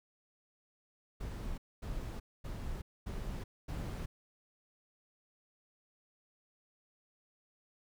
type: noise bursts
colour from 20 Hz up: brown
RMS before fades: -40 dBFS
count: 5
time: 1.2-4.06 s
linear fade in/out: 10 ms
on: 380 ms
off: 240 ms
effects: none